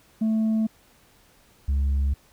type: tone pair in turn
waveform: sine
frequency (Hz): 220 / 69.3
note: A3 / C#2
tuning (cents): 0 / 0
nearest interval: octave + minor sixth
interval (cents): 2000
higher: first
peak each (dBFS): -17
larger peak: neither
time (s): 0.21-0.67 / 1.68-2.14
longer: neither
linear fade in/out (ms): 10
effects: tanh soft clip ceiling -19 dBFS + pink hiss -58 dBFS RMS until 2.32 s